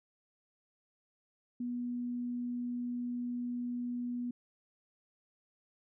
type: tone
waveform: sine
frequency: 243.5 Hz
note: B3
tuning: 24 cents flat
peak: -34 dBFS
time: 1.6-4.31 s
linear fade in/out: 5 ms
effects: none